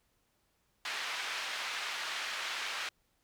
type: band-pass noise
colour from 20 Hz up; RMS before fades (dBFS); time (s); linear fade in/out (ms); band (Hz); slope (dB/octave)
pink; -38; 0.85-2.89; 2; 1400 to 4000; 12
effects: pink hiss -75 dBFS RMS until 3.23 s